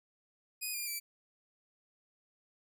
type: tone with pitch steps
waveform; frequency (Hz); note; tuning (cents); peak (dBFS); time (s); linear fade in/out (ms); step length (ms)
5% pulse; 2489 / 2406 / 2325; D#7 / D7 / D7; 0 / +41 / -18; -27; 0.61-1; 20; 130
effects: none